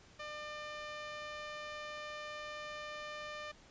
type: tone with band-pass filter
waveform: sawtooth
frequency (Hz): 600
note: D5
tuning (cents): +37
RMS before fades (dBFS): -45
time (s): 0.19-3.52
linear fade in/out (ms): 10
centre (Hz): 2100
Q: 0.73
effects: pink hiss -61 dBFS RMS until 3.7 s + resampled to 16000 Hz